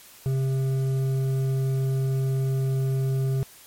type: tone with hard clipping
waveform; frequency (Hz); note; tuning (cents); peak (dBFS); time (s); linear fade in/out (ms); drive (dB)
sine; 133.3; C3; +33; -23; 0.26-3.43; 0; 7
effects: white hiss -49 dBFS RMS until 3.66 s + MP3 64 kbps